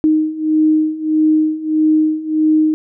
sine beating tone pair, 309.8 / 311.4 Hz, D#4 / D#4, -7 / +2 cents, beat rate 1.6 Hz, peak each -16 / -13 dBFS, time 0.04-2.74 s, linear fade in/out 0 ms, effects none

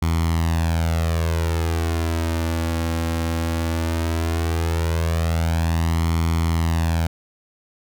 sawtooth tone with flanger, 82.41 Hz, E2, in tune, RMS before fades -21 dBFS, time 0.02-7.07 s, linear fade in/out 5 ms, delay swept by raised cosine 0.91 to 3.71 ms, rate 0.16 Hz, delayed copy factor +0.65, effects none

